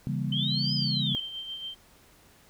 sine chord, C# diminished seventh, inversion none, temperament just, 138.59 / 166.31 / 199.57 / 239.5 Hz, C#3 / E3 / G3 / Bb3, 0 / +16 / +31 / +47 cents, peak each -30 / -34 / -33 / -36 dBFS, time 0.07-1.15 s, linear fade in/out 0 ms
sine linear two-way sweep, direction up then down, 3023 to 5090 to 3023 Hz, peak -28 dBFS, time 0.32-1.2 s, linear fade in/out 5 ms, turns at 0.74 s
sine tone with tremolo, 3136 Hz, G7, in tune, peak -33 dBFS, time 0.36-1.75 s, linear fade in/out 20 ms, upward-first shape sine, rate 7.1 Hz, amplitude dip 45%
effects pink hiss -58 dBFS RMS until 2.49 s

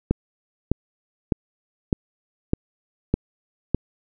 click train, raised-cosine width 3 ms, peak -5 dBFS, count 7, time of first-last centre 0.11-3.746 s, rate 1.65 Hz, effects none

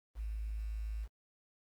sine tone with quantisation, 53.7 Hz, A1, 41 cents flat, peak -36 dBFS, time 0.15-1.08 s, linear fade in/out 50 ms, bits 10, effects Opus 32 kbps

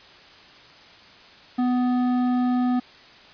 sine tone with hard clipping, 248.8 Hz, B3, 13 cents sharp, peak -21 dBFS, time 1.58-2.8 s, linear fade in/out 10 ms, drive 10 dB, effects white hiss -48 dBFS RMS until 3.33 s + resampled to 11025 Hz

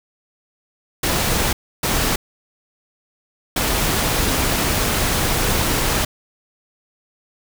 pink noise bursts at uneven times, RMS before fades -19 dBFS, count 3, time 1.03-1.53 / 1.83-2.16 / 3.56-6.05 s, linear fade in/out 5 ms, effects none

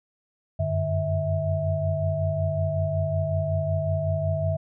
sine tone cluster, 90.6 / 96 / 148.9 / 650 Hz, F#2 / G2 / D3 / E5, -36 / -36 / +24 / -24 cents, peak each -31 / -27 / -28 / -27 dBFS, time 0.59-4.57 s, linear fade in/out 10 ms, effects none

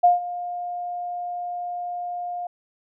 sine tone with ADSR envelope, 708 Hz, F5, 23 cents sharp, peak -10 dBFS, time 0.03-2.47 s, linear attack 14 ms, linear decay 150 ms, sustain -17 dB, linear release 4 ms, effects none

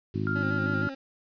harmonic tone, 51.91 Hz, G#1, in tune, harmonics 2 / 3 / 4 / 5 / 6 / 7, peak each -31 / -33 / -34 / -35 / -36 / -36 dBFS, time 0.14-0.88 s, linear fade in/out 10 ms
sine tone, 1396.9 Hz, F6, in tune, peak -29 dBFS, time 0.27-0.89 s, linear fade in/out 0 ms
25% pulse tone with vibrato, 276.7 Hz, C#4, 3 cents flat, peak -32 dBFS, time 0.35-0.95 s, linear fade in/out 10 ms, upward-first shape square, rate 6.4 Hz, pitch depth 47 cents each way
effects resampled to 11025 Hz + 9-bit

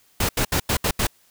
pink noise bursts at uneven times, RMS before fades -21 dBFS, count 6, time 0.2-0.29 / 0.37-0.45 / 0.52-0.6 / 0.69-0.77 / 0.84-0.91 / 0.99-1.07 s, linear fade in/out 5 ms, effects white hiss -59 dBFS RMS until 1.3 s

